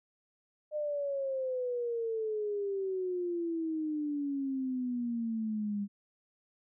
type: exponential sweep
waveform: sine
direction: down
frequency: 609 to 200 Hz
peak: -31 dBFS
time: 0.71-5.88 s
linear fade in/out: 50 ms
effects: none